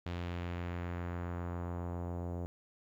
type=tone with low-pass filter sweep; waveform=sawtooth; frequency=87.31 Hz; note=F2; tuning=in tune; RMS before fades=-39 dBFS; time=0.06-2.46 s; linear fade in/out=0 ms; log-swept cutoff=3600 to 630 Hz; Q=1.3; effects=12-bit